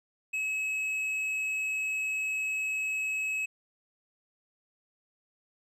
sine tone with tanh clipping, 2571 Hz, E7, 44 cents flat, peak -30 dBFS, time 0.33-3.46 s, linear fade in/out 10 ms, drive 6 dB, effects none

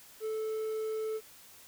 triangle tone, 437.3 Hz, A4, 11 cents flat, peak -30 dBFS, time 0.2-1.21 s, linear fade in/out 50 ms, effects white hiss -55 dBFS RMS until 1.67 s

